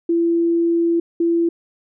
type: tone pair in turn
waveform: sine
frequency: 337.3 / 337.3 Hz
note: E4 / E4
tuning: +40 / +40 cents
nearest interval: unison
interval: 0 cents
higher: neither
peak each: -14 dBFS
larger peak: neither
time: 0.09-1 / 1.2-1.49 s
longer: first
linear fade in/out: 5 ms
effects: none